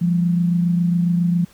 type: tone pair together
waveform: sine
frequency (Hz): 172.7 / 200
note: F3 / G3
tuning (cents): -19 / +35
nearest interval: minor third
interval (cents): 254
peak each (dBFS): -15 / -26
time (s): 0.01-1.45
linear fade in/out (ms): 10
effects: pink hiss -51 dBFS RMS until 1.53 s